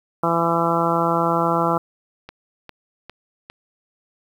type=harmonic tone; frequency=167.9 Hz; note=E3; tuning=32 cents sharp; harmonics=1 / 2 / 3 / 4 / 5 / 6 / 7 / 8; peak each=-25 / -25 / -25 / -25 / -25 / -25 / -25 / -25 dBFS; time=0.23-1.78 s; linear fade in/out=5 ms
type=click train; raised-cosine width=0.3 ms; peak=-20 dBFS; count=4; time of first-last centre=2.29-3.5 s; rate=2.48 Hz
effects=8-bit